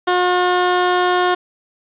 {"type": "tone", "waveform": "15% pulse", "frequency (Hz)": 360, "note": "F#4", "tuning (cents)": -47, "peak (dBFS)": -7, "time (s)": [0.07, 1.35], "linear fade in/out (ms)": 10, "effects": ["resampled to 8000 Hz", "7-bit"]}